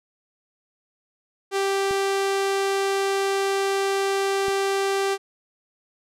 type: tone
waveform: sawtooth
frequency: 392 Hz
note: G4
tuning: in tune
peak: -17 dBFS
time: 1.51-5.18 s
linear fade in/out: 50 ms
type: clicks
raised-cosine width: 3 ms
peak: -24 dBFS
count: 2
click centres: 1.91 / 4.483 s
effects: low-pass 10000 Hz 12 dB/octave